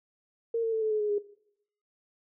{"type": "tone with pitch steps", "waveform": "sine", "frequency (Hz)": [460, 451.6, 443.3, 435.2, 427.2, 419.4, 411.7], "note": ["A#4", "A4", "A4", "A4", "G#4", "G#4", "G#4"], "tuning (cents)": [-23, 45, 13, -19, 49, 17, -15], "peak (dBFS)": -25, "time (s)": [0.54, 1.184], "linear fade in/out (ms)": 5, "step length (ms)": 92, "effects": ["noise-tail reverb RT60 0.7 s tail -18 dB re dry"]}